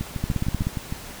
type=two click trains; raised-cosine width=5 ms; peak=-11 / -15 dBFS; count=8 / 7; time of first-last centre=0.24-0.669 / 0.01-0.925 s; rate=16.3 / 6.56 Hz; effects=pink hiss -39 dBFS RMS until 1.2 s